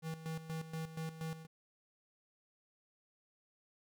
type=tone with tremolo; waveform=square; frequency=160.8 Hz; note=E3; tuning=43 cents flat; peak=-39 dBFS; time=0.02-1.47 s; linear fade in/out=50 ms; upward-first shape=square; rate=4.2 Hz; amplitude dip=70%; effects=none